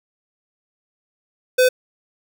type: tone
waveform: square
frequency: 507 Hz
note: B4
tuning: 45 cents sharp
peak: -12 dBFS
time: 1.58-1.69 s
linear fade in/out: 10 ms
effects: none